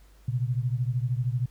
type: beating tone pair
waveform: sine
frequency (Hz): 120 / 133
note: B2 / C3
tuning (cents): -49 / +29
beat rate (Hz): 13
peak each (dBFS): -26 / -29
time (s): 0.28-1.46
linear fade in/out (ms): 5
effects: added 50 Hz sine -52 dBFS peak until 1.5 s + pink hiss -62 dBFS RMS until 1.5 s